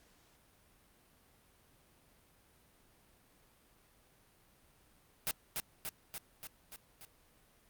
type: noise with echo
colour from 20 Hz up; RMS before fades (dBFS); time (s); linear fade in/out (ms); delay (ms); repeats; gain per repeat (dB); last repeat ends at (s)
white; -34; 5.27-5.31; 0; 290; 6; -3; 7.05
effects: pink hiss -67 dBFS RMS until 7.69 s + Opus 48 kbps